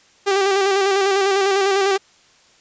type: tone with vibrato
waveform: sawtooth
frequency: 392 Hz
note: G4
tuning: in tune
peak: -11 dBFS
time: 0.26-1.98 s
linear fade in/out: 20 ms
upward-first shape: square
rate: 10 Hz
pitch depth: 37 cents each way
effects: white hiss -53 dBFS RMS until 2.6 s + resampled to 16000 Hz